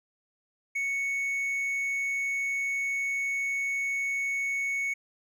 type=tone with hard clipping; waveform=triangle; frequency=2217 Hz; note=C#7; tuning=in tune; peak=-28 dBFS; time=0.75-4.94 s; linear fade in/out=10 ms; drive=6 dB; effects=none